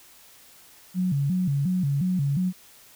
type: tone with vibrato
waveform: sine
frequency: 160.5 Hz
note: E3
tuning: 46 cents flat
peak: -21 dBFS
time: 0.94-2.53 s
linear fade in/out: 50 ms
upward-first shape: square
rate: 2.8 Hz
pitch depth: 230 cents each way
effects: white hiss -52 dBFS RMS until 2.95 s